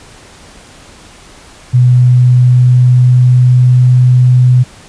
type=tone with pitch glide; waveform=sine; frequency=124.4 to 125.56 Hz; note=B2 to B2; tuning=+13 to +29 cents; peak=-3 dBFS; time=1.73-4.64 s; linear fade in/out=20 ms; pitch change=+16 cents; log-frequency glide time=1.96-3.96 s; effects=pink hiss -37 dBFS RMS until 4.88 s + resampled to 22050 Hz